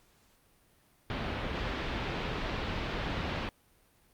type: low-pass noise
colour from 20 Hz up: pink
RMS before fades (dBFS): -35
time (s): 1.1-3.49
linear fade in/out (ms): 0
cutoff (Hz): 3700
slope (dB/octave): 24
effects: pink hiss -66 dBFS RMS until 4.13 s + Opus 48 kbps